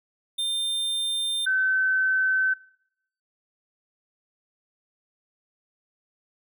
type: tone pair in turn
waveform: square / sine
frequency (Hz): 3600 / 1530.3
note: A7 / G6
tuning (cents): +39 / -42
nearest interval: octave + minor third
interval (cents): 1481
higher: first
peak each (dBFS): -25 / -20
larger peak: second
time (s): 0.38-1.46 / 1.46-2.54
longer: neither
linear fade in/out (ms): 10
effects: noise-tail reverb RT60 0.7 s tail -22 dB re dry